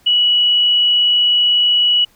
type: tone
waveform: sine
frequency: 2934 Hz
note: F#7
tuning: 15 cents flat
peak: -10 dBFS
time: 0.06-2.05 s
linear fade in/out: 10 ms
effects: pink hiss -53 dBFS RMS until 2.15 s